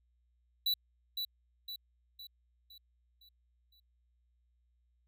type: tone with echo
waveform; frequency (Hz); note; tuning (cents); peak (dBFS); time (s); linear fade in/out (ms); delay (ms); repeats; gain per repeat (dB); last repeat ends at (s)
square; 3951; B7; 0; -29; 0.66-0.74; 5; 510; 6; -6; 3.8
effects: added 60 Hz sine -70 dBFS peak until 5.07 s